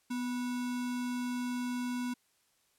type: tone with sample-and-hold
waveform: sine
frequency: 247 Hz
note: B3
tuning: in tune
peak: -32 dBFS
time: 0.1-2.14 s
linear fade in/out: 10 ms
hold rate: 1225 Hz
effects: white hiss -72 dBFS RMS until 2.78 s + low-pass 12000 Hz 12 dB/octave